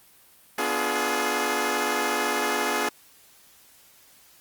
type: chord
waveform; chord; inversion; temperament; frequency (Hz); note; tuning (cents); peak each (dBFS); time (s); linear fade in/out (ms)
10% pulse; B diminished seventh; none; equal with one note detuned; 246.9 / 293.7 / 349.2 / 421.6; B3 / D4 / F4 / Ab4; 0 / 0 / 0 / +26; -23 / -23 / -22 / -18; 0.58-2.89; 5
effects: white hiss -55 dBFS RMS until 4.4 s + Opus 32 kbps